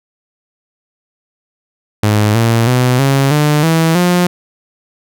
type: tone with pitch steps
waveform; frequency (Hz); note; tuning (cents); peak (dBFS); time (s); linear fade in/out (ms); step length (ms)
sawtooth; 105.6 / 115.16 / 125.58 / 136.95 / 149.34 / 162.86 / 177.6; G#2 / A#2 / B2 / C#3 / D3 / E3 / F3; +29 / -21 / +29 / -21 / +29 / -21 / +29; -5; 2.03-4.27; 5; 320
effects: none